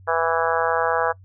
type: harmonic tone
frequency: 164.81 Hz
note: E3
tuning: in tune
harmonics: 3 / 4 / 5 / 6 / 7 / 8 / 9 / 10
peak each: -24 / -25 / -26 / -27 / -27 / -28 / -29 / -29 dBFS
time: 0.07-1.13 s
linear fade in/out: 20 ms
effects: noise-tail reverb RT60 0.1 s tail -23 dB re dry + added 94 Hz sine -44 dBFS peak until 1.24 s